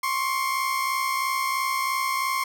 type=tone pair together; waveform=30% pulse; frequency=1058 / 1121 Hz; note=C6 / C#6; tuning=+19 / +19 cents; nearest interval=minor second; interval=100 cents; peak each=-22 / -27 dBFS; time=0.03-2.44 s; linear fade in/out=5 ms; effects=none